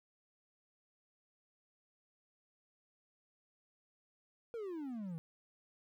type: exponential sweep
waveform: triangle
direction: down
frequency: 481.4 to 157 Hz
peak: -38 dBFS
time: 4.54-5.18 s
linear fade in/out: 0 ms
effects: 13-bit